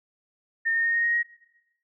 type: tone with pitch steps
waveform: sine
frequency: 1822 / 1834.7 / 1847.4 / 1860.3 / 1873.2 / 1886.3 Hz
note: A#6 / A#6 / A#6 / A#6 / A#6 / A#6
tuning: -40 / -28 / -16 / -4 / +8 / +20 cents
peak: -21 dBFS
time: 0.65-1.232 s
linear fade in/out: 20 ms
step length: 97 ms
effects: noise-tail reverb RT60 1.0 s tail -23 dB re dry